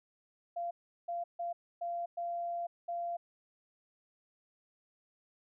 sine tone bursts at uneven times, 690 Hz, F5, 21 cents flat, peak -34 dBFS, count 6, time 0.56-0.71 / 1.08-1.24 / 1.39-1.53 / 1.81-2.06 / 2.17-2.67 / 2.88-3.17 s, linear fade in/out 10 ms, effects none

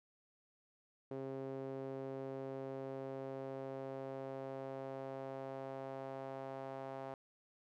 sawtooth tone with band-pass filter sweep, 134.3 Hz, C3, 46 cents sharp, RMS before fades -45 dBFS, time 1.11-7.14 s, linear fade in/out 2 ms, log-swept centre 420 to 700 Hz, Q 2, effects none

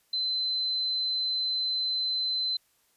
sine tone, 4060 Hz, B7, 47 cents sharp, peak -26 dBFS, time 0.13-2.57 s, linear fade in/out 5 ms, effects white hiss -68 dBFS RMS until 2.96 s + resampled to 32000 Hz

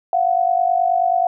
sine tone pair together, 690.6 / 740 Hz, F5 / F#5, -20 / 0 cents, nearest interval minor second, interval 120 cents, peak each -17 dBFS, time 0.13-1.27 s, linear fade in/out 2 ms, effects none

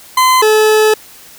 40% pulse tone pair in turn, 1026 / 431.4 Hz, C6 / A4, -34 / -34 cents, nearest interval octave + minor third, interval 1500 cents, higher first, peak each -6 dBFS, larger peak neither, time 0.17-0.42 / 0.42-0.94 s, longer second, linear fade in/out 5 ms, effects white hiss -38 dBFS RMS until 1.38 s

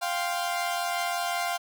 sawtooth chord, F suspended second, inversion none, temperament equal, 698.5 / 784 / 1046.5 Hz, F5 / G5 / C6, 0 / 0 / 0 cents, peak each -25 / -30 / -31 dBFS, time 0.01-1.58 s, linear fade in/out 20 ms, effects none

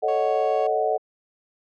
sine chord, D# half-diminished seventh, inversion second, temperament equal, 440 / 554.4 / 622.3 / 740 Hz, A4 / C#5 / D#5 / F#5, 0 / 0 / 0 / 0 cents, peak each -25 / -29 / -25 / -24 dBFS, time 0.02-0.98 s, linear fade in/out 20 ms
30% pulse tone, 554.4 Hz, C#5, in tune, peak -28 dBFS, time 0.08-0.67 s, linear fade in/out 5 ms
effects low-pass 3000 Hz 12 dB/octave

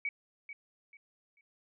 sine tone with echo, 2264 Hz, C#7, 36 cents sharp, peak -31 dBFS, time 0.05-0.09 s, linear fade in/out 2 ms, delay 440 ms, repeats 3, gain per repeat -11 dB, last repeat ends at 1.41 s, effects none

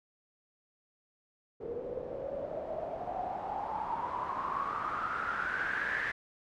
white noise with low-pass filter sweep, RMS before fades -36 dBFS, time 1.6-6.12 s, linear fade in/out 10 ms, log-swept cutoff 450 to 1800 Hz, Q 9.6, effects none

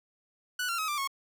sawtooth tone with pitch steps, 1480 / 1372.9 / 1273.6 / 1181.5 / 1096 Hz, F#6 / F6 / D#6 / D6 / C#6, 0 / -30 / +40 / +10 / -20 cents, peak -26 dBFS, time 0.59-1.075 s, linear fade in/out 5 ms, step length 97 ms, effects none

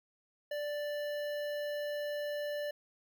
square tone with notch filter, 587.3 Hz, D5, in tune, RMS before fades -37 dBFS, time 0.51-2.71 s, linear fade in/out 5 ms, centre 7900 Hz, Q 0.6, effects none

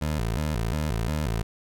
20% pulse tone with vibrato, 65.41 Hz, C2, in tune, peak -20 dBFS, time 0.01-1.43 s, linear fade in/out 10 ms, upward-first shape square, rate 2.8 Hz, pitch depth 270 cents each way, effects none

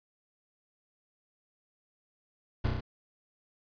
brown noise with echo, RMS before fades -27 dBFS, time 2.64-2.68 s, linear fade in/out 10 ms, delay 32 ms, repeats 4, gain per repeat -2 dB, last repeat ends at 2.808 s, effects resampled to 11025 Hz

